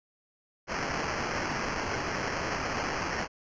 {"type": "noise with sample-and-hold", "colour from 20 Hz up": "white", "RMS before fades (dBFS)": -32, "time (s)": [0.67, 3.28], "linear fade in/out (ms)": 50, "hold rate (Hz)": 3675, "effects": ["resampled to 16000 Hz"]}